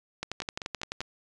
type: two click trains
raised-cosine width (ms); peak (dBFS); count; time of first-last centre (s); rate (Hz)
0.2; -15 / -19; 10 / 4; 0.23-1.006 / 0.42-1.014; 11.6 / 5.05
effects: resampled to 22050 Hz